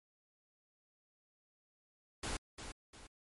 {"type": "noise with echo", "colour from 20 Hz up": "pink", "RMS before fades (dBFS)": -39, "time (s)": [2.23, 2.37], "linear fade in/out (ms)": 5, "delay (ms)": 350, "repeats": 2, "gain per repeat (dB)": -8, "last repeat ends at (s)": 3.07, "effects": ["MP3 48 kbps"]}